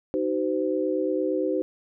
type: tone cluster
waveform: sine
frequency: 310.3 / 379 / 512 Hz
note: D#4 / F#4 / C5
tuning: -5 / +42 / -38 cents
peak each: -27 dBFS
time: 0.14-1.62 s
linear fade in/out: 0 ms
effects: none